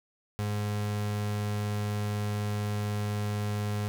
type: tone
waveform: 35% pulse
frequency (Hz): 104.1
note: G#2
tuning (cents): +5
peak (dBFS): -27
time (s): 0.39-3.88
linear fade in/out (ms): 0
effects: none